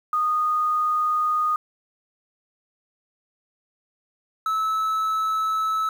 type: tone pair in turn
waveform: sine / triangle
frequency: 1234 / 1302.1 Hz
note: D#6 / E6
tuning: -15 / -22 cents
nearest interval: minor second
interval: 93 cents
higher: second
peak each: -19 dBFS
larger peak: neither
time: 0.13-1.56 / 4.46-5.89 s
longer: neither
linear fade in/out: 2 ms
effects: 8-bit